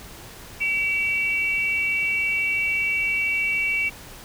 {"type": "tone pair together", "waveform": "sine", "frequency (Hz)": [2290, 2723], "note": ["D7", "F7"], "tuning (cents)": [-44, -44], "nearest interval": "minor third", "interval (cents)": 300, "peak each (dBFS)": [-22, -25], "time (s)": [0.6, 3.9], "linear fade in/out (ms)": 20, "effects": ["pink hiss -42 dBFS RMS until 4.24 s"]}